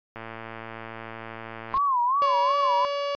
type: click train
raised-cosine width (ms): 0.5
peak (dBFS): -22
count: 180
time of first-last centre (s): 0.16-1.744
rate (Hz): 113
type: noise with exponential growth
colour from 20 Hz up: pink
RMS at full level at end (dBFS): -34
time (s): 1.66-1.78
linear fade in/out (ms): 5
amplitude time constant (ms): 25
type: tone with vibrato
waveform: sine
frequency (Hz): 1046.5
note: C6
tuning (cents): 0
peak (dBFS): -20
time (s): 1.74-2.85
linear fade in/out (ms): 0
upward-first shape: sine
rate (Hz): 2.7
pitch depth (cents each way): 160
type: tone with pitch glide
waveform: 30% pulse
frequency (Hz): 564 to 568.3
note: C#5 to C#5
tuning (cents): +30 to +43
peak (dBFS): -23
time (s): 2.22-3.15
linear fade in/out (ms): 0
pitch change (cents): +13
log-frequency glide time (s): 2.47-2.53
effects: resampled to 11025 Hz